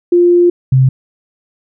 sine tone pair in turn, 350.1 / 131.14 Hz, F4 / C3, +4 / +4 cents, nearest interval octave + perfect fourth, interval 1700 cents, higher first, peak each -5 dBFS, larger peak neither, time 0.12-0.5 / 0.72-0.89 s, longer first, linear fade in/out 5 ms, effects none

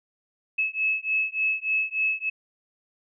sine beating tone pair, 2589 / 2592.4 Hz, E7 / E7, -32 / -30 cents, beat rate 3.4 Hz, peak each -26 dBFS, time 0.58-2.3 s, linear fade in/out 10 ms, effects none

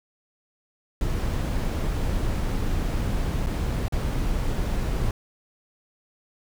brown noise with dropouts, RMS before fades -25 dBFS, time 1.01-5.11 s, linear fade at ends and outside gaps 2 ms, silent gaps 3.463-3.468 / 3.883-3.923 s, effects none

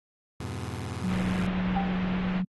sawtooth chord, F diminished, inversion none, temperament just, 87.31 / 104.77 / 125.72 Hz, F2 / Ab2 / Cb3, 0 / +16 / +31 cents, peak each -33 dBFS, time 0.4-1.47 s, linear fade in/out 5 ms
sine tone, 183.8 Hz, F#3, 11 cents flat, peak -26 dBFS, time 1.03-2.45 s, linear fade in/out 10 ms
pink low-pass noise, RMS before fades -35 dBFS, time 1.07-2.43 s, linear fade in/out 50 ms, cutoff 2900 Hz, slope 24 dB/octave
sine tone with exponential decay, 788 Hz, G5, 9 cents sharp, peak -25 dBFS, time 1.76-2.06 s, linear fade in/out 5 ms, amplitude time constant 64 ms
effects AAC 32 kbps

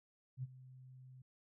sine tone with ADSR envelope, 129 Hz, C3, 24 cents flat, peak -37 dBFS, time 0.37-1.22 s, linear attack 62 ms, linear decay 30 ms, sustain -17 dB, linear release 5 ms, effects none

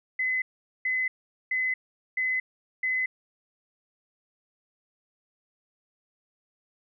sine tone bursts, 2029 Hz, B6, 46 cents sharp, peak -24 dBFS, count 5, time 0.19-3.06 s, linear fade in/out 5 ms, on 230 ms, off 430 ms, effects none

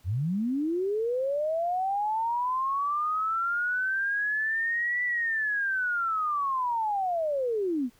sine linear two-way sweep, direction up then down, 77.78 to 1975.5 to 226.9 Hz, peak -25 dBFS, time 0.04-7.9 s, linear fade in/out 50 ms, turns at 5.04 s, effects pink hiss -62 dBFS RMS until 7.99 s

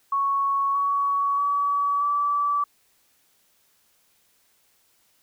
sine tone with pitch steps, 1108.7 / 1124.2 / 1139.9 / 1155.8 Hz, C#6 / C#6 / C#6 / D6, 0 / +24 / +48 / -28 cents, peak -20 dBFS, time 0.12-2.64 s, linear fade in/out 5 ms, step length 630 ms, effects white hiss -64 dBFS RMS until 5.22 s

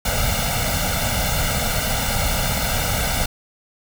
pink noise with comb filter, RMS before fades -21 dBFS, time 0.05-3.26 s, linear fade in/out 5 ms, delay 1.4 ms, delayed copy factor +1, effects none

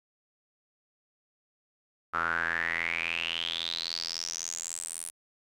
sawtooth tone with band-pass filter sweep, 83.7 Hz, E2, 27 cents sharp, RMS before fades -33 dBFS, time 2.13-5.11 s, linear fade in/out 20 ms, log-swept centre 1300 to 10000 Hz, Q 8.6, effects none

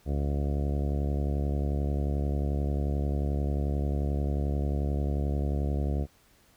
harmonic tone, 71.3 Hz, C#2, 49 cents sharp, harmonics 1 / 2 / 3 / 4 / 5 / 6 / 7 / 8 / 9 / 10, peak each -27 / -33 / -37 / -39 / -41 / -43 / -44 / -45 / -46 / -47 dBFS, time 0.05-6.07 s, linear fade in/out 50 ms, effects pink hiss -62 dBFS RMS until 6.56 s

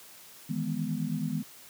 sine chord, E major seventh, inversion third, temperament equal, 155.56 / 164.81 / 207.7 / 246.9 Hz, D#3 / E3 / G#3 / B3, 0 / 0 / 0 / 0 cents, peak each -34 dBFS, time 0.49-1.43 s, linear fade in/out 10 ms, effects white hiss -51 dBFS RMS until 1.69 s + high-pass 100 Hz 12 dB/octave

